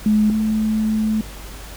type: tone pair in turn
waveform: sine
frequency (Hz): 213 / 217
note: G#3 / A3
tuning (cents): +44 / -24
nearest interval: unison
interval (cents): 32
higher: second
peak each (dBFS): -12 / -16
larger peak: first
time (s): 0.06-0.3 / 0.3-1.21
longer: second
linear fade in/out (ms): 2
effects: added 50 Hz sine -34 dBFS peak until 1.76 s + pink hiss -38 dBFS RMS until 1.76 s